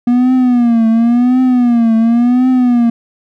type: tone with vibrato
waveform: triangle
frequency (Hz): 240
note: B3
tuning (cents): -49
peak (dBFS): -5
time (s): 0.07-2.9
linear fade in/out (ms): 5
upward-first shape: triangle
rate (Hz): 0.93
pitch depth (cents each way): 130
effects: none